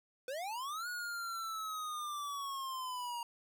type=linear two-way sweep; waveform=square; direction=up then down; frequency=489.1 to 1460 to 938 Hz; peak=-39 dBFS; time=0.28-3.23 s; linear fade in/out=2 ms; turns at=0.88 s; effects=none